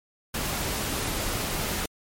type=noise; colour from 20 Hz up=pink; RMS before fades=-29 dBFS; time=0.34-1.86 s; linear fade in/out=5 ms; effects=MP3 64 kbps